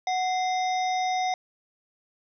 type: harmonic tone with a mistuned harmonic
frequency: 740 Hz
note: F#5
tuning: in tune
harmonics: 1 / 3 / 5 / 7 / 8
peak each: -24 / -34 / -38 / -41 / -42 dBFS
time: 0.07-1.34 s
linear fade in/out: 2 ms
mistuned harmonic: 3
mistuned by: -110 cents
effects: none